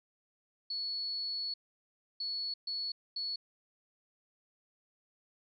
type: tone bursts at uneven times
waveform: sine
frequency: 4400 Hz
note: C#8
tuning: 14 cents flat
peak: -34 dBFS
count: 4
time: 0.7-1.54 / 2.2-2.54 / 2.67-2.92 / 3.16-3.36 s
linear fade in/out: 5 ms
effects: none

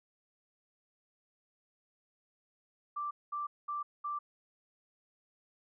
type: tone bursts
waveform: sine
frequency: 1174.7 Hz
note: D6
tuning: in tune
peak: -34 dBFS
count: 4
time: 2.96-4.19 s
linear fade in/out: 10 ms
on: 150 ms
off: 210 ms
effects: none

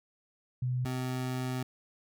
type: tone pair in turn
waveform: sine / 25% pulse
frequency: 125.7 / 127.97 Hz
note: B2 / C3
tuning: +31 / -38 cents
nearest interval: unison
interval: 31 cents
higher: second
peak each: -28 dBFS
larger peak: neither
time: 0.62-0.85 / 0.85-1.63 s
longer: second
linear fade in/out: 5 ms
effects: none

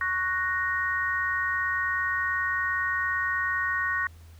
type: chord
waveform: sine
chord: F# major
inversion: second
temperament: equal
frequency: 1108.7 / 1480 / 1864.7 Hz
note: C#6 / F#6 / A#6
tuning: 0 / 0 / 0 cents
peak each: -31 / -30 / -27 dBFS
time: 0.01-4.07 s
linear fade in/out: 2 ms
effects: added 82 Hz sine -46 dBFS peak until 4.39 s + pink hiss -59 dBFS RMS until 4.39 s

